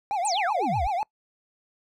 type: tone with vibrato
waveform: triangle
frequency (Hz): 770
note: G5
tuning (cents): -31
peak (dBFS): -22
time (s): 0.11-1.03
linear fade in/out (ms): 0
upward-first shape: triangle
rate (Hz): 8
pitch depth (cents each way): 240
type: exponential sweep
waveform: sine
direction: down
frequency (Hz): 9010 to 49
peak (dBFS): -27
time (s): 0.25-0.87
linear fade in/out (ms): 0
effects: noise-tail reverb RT60 0.1 s tail -25 dB re dry